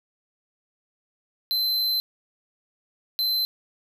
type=tone bursts at uneven times; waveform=square; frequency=4076 Hz; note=C8; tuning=46 cents flat; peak=-22 dBFS; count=2; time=1.51-2 / 3.19-3.45 s; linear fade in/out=0 ms; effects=none